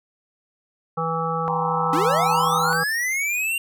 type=harmonic tone; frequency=163.6 Hz; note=E3; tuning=13 cents flat; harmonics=1 / 3 / 5 / 7 / 8; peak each=-28 / -28 / -28 / -28 / -28 dBFS; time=0.97-2.84 s; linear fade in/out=10 ms
type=chord; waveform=sine; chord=C dominant seventh; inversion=second; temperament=just; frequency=784.9 / 941.9 / 1046.5 / 1308.1 Hz; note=G5 / Bb5 / C6 / E6; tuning=+2 / +18 / 0 / -14 cents; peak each=-28 dBFS; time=1.48-2.73 s; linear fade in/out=0 ms
type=linear sweep; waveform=square; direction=up; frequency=270 to 2796 Hz; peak=-22 dBFS; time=1.93-3.58 s; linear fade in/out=2 ms
effects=none